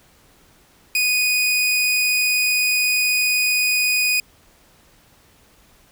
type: tone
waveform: sawtooth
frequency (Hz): 2481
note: D#7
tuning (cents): -6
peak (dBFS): -13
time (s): 0.95-4.2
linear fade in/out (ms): 2
effects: pink hiss -54 dBFS RMS until 5.91 s